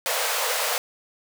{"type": "high-pass noise", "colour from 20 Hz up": "pink", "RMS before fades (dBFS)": -25, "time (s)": [0.06, 0.78], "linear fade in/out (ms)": 0, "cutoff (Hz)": 460, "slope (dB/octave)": 96, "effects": []}